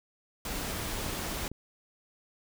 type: noise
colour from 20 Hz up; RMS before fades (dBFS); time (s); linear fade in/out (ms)
pink; -35; 0.45-1.48; 2
type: clicks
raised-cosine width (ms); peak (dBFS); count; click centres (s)
3; -31; 6; 0.988 / 1.063 / 1.316 / 1.348 / 1.443 / 1.516
effects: none